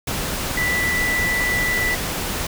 sine tone in noise, 1975.5 Hz, B6, in tune, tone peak -19 dBFS, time 0.57-1.95 s, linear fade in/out 5 ms, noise pink, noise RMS -25 dBFS, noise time 0.07-2.47 s, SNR +3 dB, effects none

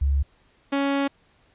sine / sawtooth tone pair in turn, 69.6 / 278.4 Hz, C#2 / C#4, +8 / +8 cents, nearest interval 2 octaves, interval 2400 cents, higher second, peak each -18 / -17 dBFS, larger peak second, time 0.01-0.23 / 0.72-1.08 s, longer second, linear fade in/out 10 ms, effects pink hiss -61 dBFS RMS until 1.54 s + resampled to 8000 Hz

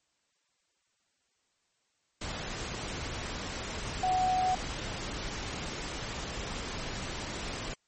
sine tone in noise, 742 Hz, F#5, 5 cents sharp, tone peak -25 dBFS, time 4.03-4.55 s, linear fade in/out 5 ms, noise pink, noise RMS -37 dBFS, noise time 2.21-7.74 s, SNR +9 dB, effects white hiss -75 dBFS RMS until 7.87 s + MP3 32 kbps

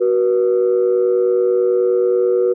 sine tone pair together, 373.7 / 483 Hz, F#4 / B4, +17 / -39 cents, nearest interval major third, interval 444 cents, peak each -14 dBFS, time 0-2.54 s, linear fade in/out 20 ms, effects tanh soft clip ceiling -7 dBFS

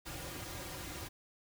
pink noise with comb filter, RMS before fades -44 dBFS, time 0.05-1.09 s, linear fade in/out 20 ms, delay 4.6 ms, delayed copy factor -0.75, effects none

